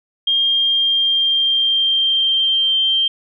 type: tone with pitch glide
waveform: sine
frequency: 3215 to 3151 Hz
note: G7 to G7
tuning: +43 to +8 cents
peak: -13 dBFS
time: 0.27-3.08 s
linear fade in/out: 5 ms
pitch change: -35 cents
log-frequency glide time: 0.39-2.63 s
effects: none